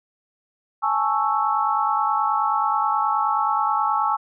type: chord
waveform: sine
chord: A major seventh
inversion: third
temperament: equal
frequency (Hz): 830.6 / 880 / 1108.7 / 1318.5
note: G#5 / A5 / C#6 / E6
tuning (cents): 0 / 0 / 0 / 0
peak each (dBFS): -24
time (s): 0.82-4.17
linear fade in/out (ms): 20
effects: none